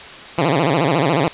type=tone with vibrato; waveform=10% pulse; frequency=152.5 Hz; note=D#3; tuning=34 cents flat; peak=-6 dBFS; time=0.38-1.28 s; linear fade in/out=2 ms; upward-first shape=sine; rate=14 Hz; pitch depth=240 cents each way; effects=white hiss -35 dBFS RMS until 1.33 s + resampled to 8000 Hz